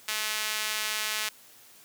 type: tone with high-pass filter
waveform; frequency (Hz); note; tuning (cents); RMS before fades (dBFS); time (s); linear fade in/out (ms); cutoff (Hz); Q
sawtooth; 214.9; A3; -41; -31; 0.08-1.29; 5; 2100; 0.78
effects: white hiss -54 dBFS RMS until 1.84 s + high-pass 80 Hz 12 dB/octave